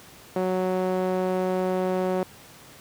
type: tone with band-pass filter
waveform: sawtooth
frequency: 185 Hz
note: F#3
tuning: in tune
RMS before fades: -25 dBFS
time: 0.36-2.23 s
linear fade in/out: 0 ms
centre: 510 Hz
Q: 1.3
effects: pink hiss -48 dBFS RMS until 2.8 s + high-pass 80 Hz 12 dB/octave